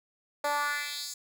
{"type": "tone with high-pass filter sweep", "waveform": "10% pulse", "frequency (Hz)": 290.6, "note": "D4", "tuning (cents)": -18, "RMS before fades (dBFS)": -32, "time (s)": [0.44, 1.14], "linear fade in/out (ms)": 5, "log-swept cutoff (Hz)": [600, 6500], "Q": 2.3, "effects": []}